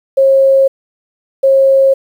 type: tone pair in turn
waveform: sine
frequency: 540 / 540 Hz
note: C#5 / C#5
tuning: -45 / -45 cents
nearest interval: unison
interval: 0 cents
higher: neither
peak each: -5 dBFS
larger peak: neither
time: 0.17-0.68 / 1.43-1.94 s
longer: neither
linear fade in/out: 10 ms
effects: 7-bit